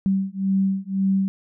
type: beating tone pair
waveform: sine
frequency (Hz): 192.3 / 194.2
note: G3 / G3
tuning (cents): -33 / -16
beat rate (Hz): 1.9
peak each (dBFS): -22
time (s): 0.06-1.28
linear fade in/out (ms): 0
effects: none